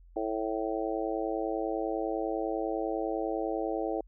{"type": "harmonic tone", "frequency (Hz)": 110, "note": "A2", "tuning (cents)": 0, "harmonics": [3, 4, 5, 6, 7], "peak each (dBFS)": [-34, -35, -36, -37, -37], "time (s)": [0.16, 4.01], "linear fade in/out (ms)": 5, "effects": ["added 43 Hz sine -52 dBFS peak until 4.07 s"]}